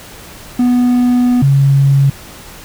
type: tone pair in turn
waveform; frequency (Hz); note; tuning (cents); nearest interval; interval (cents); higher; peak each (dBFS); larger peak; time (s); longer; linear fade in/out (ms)
triangle / sine; 246.3 / 138.23; B3 / C#3; -5 / -5; minor seventh; 1000; first; -6; neither; 0.59-1.42 / 1.42-2.1; first; 5
effects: pink hiss -34 dBFS RMS until 2.64 s